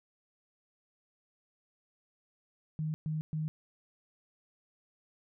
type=tone bursts; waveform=sine; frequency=155.56 Hz; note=D#3; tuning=in tune; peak=-31 dBFS; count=3; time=2.79-3.48 s; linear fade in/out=0 ms; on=150 ms; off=120 ms; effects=none